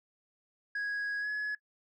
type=tone with pitch glide; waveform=sine; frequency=1658 to 1693.8 Hz; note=G#6 to G#6; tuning=-3 to +34 cents; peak=-29 dBFS; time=0.75-1.55 s; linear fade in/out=5 ms; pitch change=+37 cents; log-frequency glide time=1.2-1.28 s; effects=noise-tail reverb RT60 0.1 s tail -23 dB re dry + tanh soft clip ceiling -31 dBFS